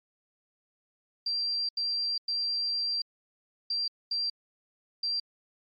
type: tone bursts at uneven times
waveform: sine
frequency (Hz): 4723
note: D8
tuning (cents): +9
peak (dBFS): -27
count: 6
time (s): 1.26-1.69 / 1.77-2.18 / 2.28-3.02 / 3.7-3.88 / 4.11-4.3 / 5.03-5.2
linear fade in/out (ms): 5
effects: MP3 32 kbps